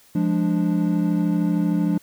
triangle chord, D diminished, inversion first, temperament equal, 174.61 / 207.7 / 293.7 Hz, F3 / Ab3 / D4, 0 / 0 / 0 cents, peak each -19 / -22 / -21 dBFS, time 0.15-1.98 s, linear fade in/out 5 ms, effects white hiss -54 dBFS RMS until 2.02 s

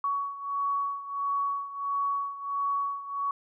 sine beating tone pair, 1122 / 1123.5 Hz, C#6 / C#6, +21 / +23 cents, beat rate 1.5 Hz, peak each -29 / -33 dBFS, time 0.04-3.31 s, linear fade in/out 2 ms, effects none

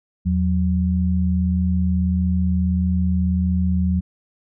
sine tone pair together, 81.6 / 183.19 Hz, E2 / F#3, -17 / -17 cents, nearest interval octave + major second, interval 1400 cents, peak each -19 dBFS, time 0.25-4.01 s, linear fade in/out 20 ms, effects none

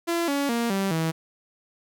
sawtooth tone with pitch steps, 339.3 / 282 / 234.4 / 194.88 / 161.99 Hz, F4 / C#4 / A#3 / G3 / E3, -50 / +30 / +10 / -10 / -30 cents, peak -19 dBFS, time 0.07-1.12 s, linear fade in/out 20 ms, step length 210 ms, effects none

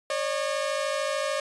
sawtooth tone pair together, 550 / 603.4 Hz, C#5 / D5, -14 / +47 cents, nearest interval major second, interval 161 cents, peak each -25 dBFS, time 0.1-1.4 s, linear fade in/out 2 ms, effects resampled to 22050 Hz

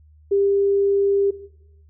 sine tone, 398.2 Hz, G4, 27 cents sharp, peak -15 dBFS, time 0.31-1.31 s, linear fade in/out 10 ms, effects noise-tail reverb RT60 0.9 s tail -17 dB re dry + added 76 Hz sine -48 dBFS peak until 1.89 s

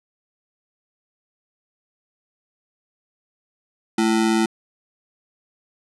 square ring-modulated tone, 277.1 Hz, C#4, 1 cent flat, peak -14 dBFS, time 3.98-4.46 s, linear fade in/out 5 ms, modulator 58 Hz, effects resampled to 24000 Hz

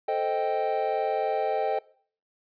triangle chord, A half-diminished seventh, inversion none, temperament equal, 440 / 523.3 / 622.3 / 784 Hz, A4 / C5 / Eb5 / G5, 0 / 0 / 0 / 0 cents, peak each -28 / -30 / -28 / -26 dBFS, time 0.08-1.79 s, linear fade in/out 5 ms, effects noise-tail reverb RT60 0.5 s tail -21 dB re dry + resampled to 11025 Hz

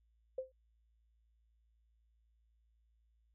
sine tone with exponential decay, 520 Hz, C5, 11 cents flat, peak -33 dBFS, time 0.38-0.52 s, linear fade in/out 5 ms, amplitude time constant 30 ms, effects added 56 Hz sine -70 dBFS peak until 3.34 s

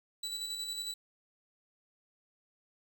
35% pulse tone with tremolo, 3951 Hz, B7, in tune, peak -33 dBFS, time 0.23-0.94 s, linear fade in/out 5 ms, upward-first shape square, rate 11 Hz, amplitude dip 35%, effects none

